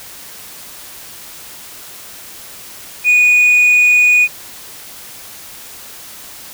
sine tone, 2466 Hz, D#7, 16 cents flat, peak -4 dBFS, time 3.04-4.28 s, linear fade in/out 50 ms, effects tanh soft clip ceiling -6 dBFS + white hiss -34 dBFS RMS until 6.53 s

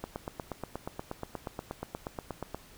click train, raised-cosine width 1 ms, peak -21 dBFS, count 22, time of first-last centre 0.04-2.546 s, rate 8.38 Hz, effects pink hiss -55 dBFS RMS until 2.77 s

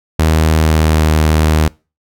sawtooth tone with pitch glide, 79.1 to 77.88 Hz, D#2 to D#2, +29 to +2 cents, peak -5 dBFS, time 0.19-1.68 s, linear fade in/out 5 ms, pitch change -27 cents, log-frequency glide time 0.53-1.07 s, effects noise-tail reverb RT60 0.3 s tail -24 dB re dry

